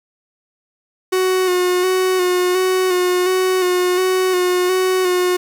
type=tone with vibrato; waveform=45% pulse; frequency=366.7 Hz; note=F#4; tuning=15 cents flat; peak=-14 dBFS; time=1.12-5.37 s; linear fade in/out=10 ms; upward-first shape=square; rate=1.4 Hz; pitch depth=26 cents each way; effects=7-bit